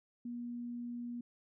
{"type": "tone", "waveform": "sine", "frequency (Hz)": 240, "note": "B3", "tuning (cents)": -49, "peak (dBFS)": -39, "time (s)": [0.25, 1.21], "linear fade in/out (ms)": 5, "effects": []}